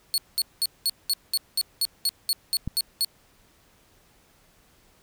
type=tone bursts; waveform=sawtooth; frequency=4374 Hz; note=C#8; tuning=24 cents flat; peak=-18 dBFS; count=13; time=0.14-3.047 s; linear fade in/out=0 ms; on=39 ms; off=200 ms
type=click; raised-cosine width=5 ms; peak=-16 dBFS; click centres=2.676 s
effects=pink hiss -60 dBFS RMS until 5.02 s